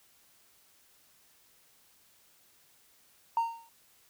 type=tone with exponential decay; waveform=triangle; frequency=921 Hz; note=A#5; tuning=21 cents flat; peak=-19 dBFS; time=3.37-3.69 s; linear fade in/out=2 ms; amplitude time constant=69 ms; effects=tanh soft clip ceiling -21 dBFS + white hiss -64 dBFS RMS until 4.09 s